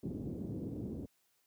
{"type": "low-pass noise", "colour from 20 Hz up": "white", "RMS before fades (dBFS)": -40, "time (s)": [0.03, 1.06], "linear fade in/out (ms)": 5, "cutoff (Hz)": 330, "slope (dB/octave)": 24, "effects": ["white hiss -75 dBFS RMS until 1.46 s", "high-pass 80 Hz 12 dB/octave"]}